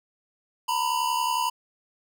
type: tone pair together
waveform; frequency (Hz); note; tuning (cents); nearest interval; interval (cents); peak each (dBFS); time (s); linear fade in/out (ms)
square; 922 / 993; A#5 / B5; -19 / +9; minor second; 128; -28 / -26; 0.68-1.5; 10
effects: none